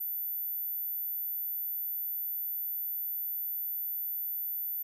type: tone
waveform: sine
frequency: 14030 Hz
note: A9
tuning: 6 cents flat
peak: -32 dBFS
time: 0-4.83 s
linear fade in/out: 10 ms
effects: none